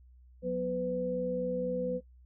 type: tone cluster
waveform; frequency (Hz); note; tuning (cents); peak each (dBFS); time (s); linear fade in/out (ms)
sine; 181.7 / 245.8 / 503; F#3 / B3 / B4; -31 / -8 / +32; -36 / -39 / -31; 0.42-2.01; 50
effects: noise-tail reverb RT60 0.1 s tail -19 dB re dry + added 62 Hz sine -54 dBFS peak until 2.25 s